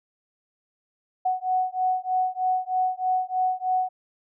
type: beating tone pair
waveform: sine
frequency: 740 / 743.2 Hz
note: F#5 / F#5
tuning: 0 / +7 cents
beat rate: 3.2 Hz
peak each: -25 dBFS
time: 1.25-3.89 s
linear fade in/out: 10 ms
effects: none